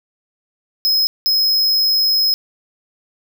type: tone bursts at uneven times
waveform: square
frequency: 5120 Hz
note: D#8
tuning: 49 cents sharp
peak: -13 dBFS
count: 2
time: 0.85-1.07 / 1.26-2.34 s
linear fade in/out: 0 ms
effects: none